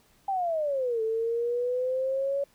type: exponential two-way sweep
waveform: sine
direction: down then up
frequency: 799 to 440 to 564 Hz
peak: -25 dBFS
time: 0.28-2.44 s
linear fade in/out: 5 ms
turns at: 1.02 s
effects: pink hiss -63 dBFS RMS until 2.54 s

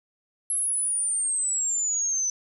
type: exponential sweep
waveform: sine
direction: down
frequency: 11100 to 6010 Hz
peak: -23 dBFS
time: 0.5-2.3 s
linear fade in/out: 2 ms
effects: none

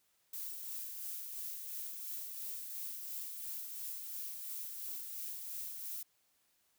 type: noise with tremolo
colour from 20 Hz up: violet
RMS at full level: -42 dBFS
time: 0.33-6.03 s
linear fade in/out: 5 ms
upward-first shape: sine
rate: 2.9 Hz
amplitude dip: 35%
effects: white hiss -75 dBFS RMS until 6.78 s

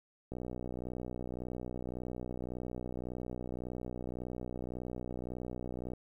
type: click train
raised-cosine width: 2 ms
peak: -27 dBFS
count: 348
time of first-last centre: 0.32-5.935 s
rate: 61.8 Hz
effects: 11-bit

